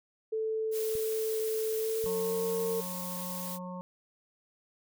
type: tone with pitch glide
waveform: sine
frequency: 440 to 455.5 Hz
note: A4 to A#4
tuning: 0 to -40 cents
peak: -29 dBFS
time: 0.32-2.81 s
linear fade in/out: 10 ms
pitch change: +60 cents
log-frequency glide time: 1.76-2.44 s
type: noise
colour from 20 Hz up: blue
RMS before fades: -40 dBFS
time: 0.71-3.59 s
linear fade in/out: 50 ms
type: clicks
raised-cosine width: 5 ms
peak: -33 dBFS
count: 2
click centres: 0.953 / 2.042 s
type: harmonic tone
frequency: 181.2 Hz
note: F#3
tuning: 36 cents flat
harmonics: 1 / 3 / 5 / 6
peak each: -39 / -44 / -46 / -47 dBFS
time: 2.06-3.81 s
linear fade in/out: 0 ms
effects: none